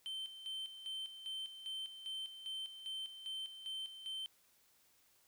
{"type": "tone with tremolo", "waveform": "triangle", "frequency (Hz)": 3100, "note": "G7", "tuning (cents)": -20, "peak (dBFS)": -39, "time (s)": [0.06, 4.26], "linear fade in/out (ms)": 0, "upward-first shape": "square", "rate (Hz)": 2.5, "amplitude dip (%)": 65, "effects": ["white hiss -71 dBFS RMS until 5.27 s"]}